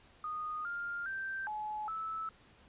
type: tone with pitch steps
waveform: sine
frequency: 1235 / 1402 / 1565 / 851 / 1309 Hz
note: D#6 / F6 / G6 / G#5 / E6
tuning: -13 / +6 / -3 / +42 / -13 cents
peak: -36 dBFS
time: 0.24-2.29 s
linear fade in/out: 2 ms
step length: 410 ms
effects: pink hiss -62 dBFS RMS until 2.68 s + resampled to 8000 Hz